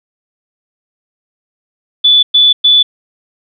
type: tone bursts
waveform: sine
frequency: 3469 Hz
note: A7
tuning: 25 cents flat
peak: -4 dBFS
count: 3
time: 2.04-2.83 s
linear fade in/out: 10 ms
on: 190 ms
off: 110 ms
effects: none